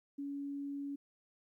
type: tone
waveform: sine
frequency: 281.9 Hz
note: C#4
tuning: 29 cents sharp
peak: -38 dBFS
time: 0.18-0.96 s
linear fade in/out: 10 ms
effects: 13-bit